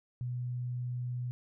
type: tone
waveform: sine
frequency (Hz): 123.47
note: B2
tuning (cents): 0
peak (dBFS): -33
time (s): 0.21-1.31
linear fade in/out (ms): 0
effects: none